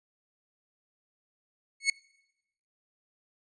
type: tone with exponential growth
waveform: sawtooth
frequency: 2200 Hz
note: C#7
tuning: 14 cents flat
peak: -16 dBFS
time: 1.8-1.9 s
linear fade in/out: 5 ms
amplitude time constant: 20 ms
effects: noise-tail reverb RT60 0.9 s tail -24 dB re dry + resampled to 22050 Hz